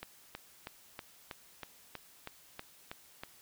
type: click train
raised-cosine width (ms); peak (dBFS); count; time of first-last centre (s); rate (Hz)
0.3; -25; 11; 0.03-3.235; 3.12
effects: white hiss -60 dBFS RMS until 3.41 s